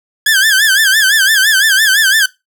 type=tone with vibrato; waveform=sawtooth; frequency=1648 Hz; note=G#6; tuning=14 cents flat; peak=-4 dBFS; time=0.26-2.26 s; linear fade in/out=5 ms; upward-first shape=sine; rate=5.9 Hz; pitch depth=140 cents each way; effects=noise-tail reverb RT60 0.2 s tail -19 dB re dry